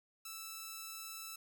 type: tone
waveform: 5% pulse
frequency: 1318.5 Hz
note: E6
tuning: in tune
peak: -33 dBFS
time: 0.25-1.36 s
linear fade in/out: 5 ms
effects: none